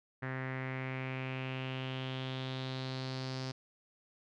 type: tone with low-pass filter sweep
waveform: sawtooth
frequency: 130.81 Hz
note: C3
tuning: in tune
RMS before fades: -39 dBFS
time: 0.22-3.52 s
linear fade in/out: 10 ms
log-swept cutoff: 1800 to 5000 Hz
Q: 4.4
effects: none